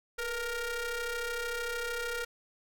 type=ring-modulated tone; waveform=sawtooth; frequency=464.2 Hz; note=A#4; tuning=7 cents flat; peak=-26 dBFS; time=0.18-2.25 s; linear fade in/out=10 ms; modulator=945 Hz; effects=none